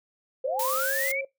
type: linear sweep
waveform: sine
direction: up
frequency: 493.9 to 2349 Hz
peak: -27 dBFS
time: 0.44-1.21 s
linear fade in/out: 5 ms
type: tone with pitch glide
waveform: sine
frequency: 523.3 to 542.7 Hz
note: C5 to C#5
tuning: 0 to -37 cents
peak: -30 dBFS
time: 0.45-1.25 s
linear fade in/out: 5 ms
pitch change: +63 cents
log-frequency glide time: 0.75-0.91 s
type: noise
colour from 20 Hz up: blue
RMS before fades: -31 dBFS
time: 0.59-1.12 s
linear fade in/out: 5 ms
effects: noise-tail reverb RT60 0.2 s tail -23 dB re dry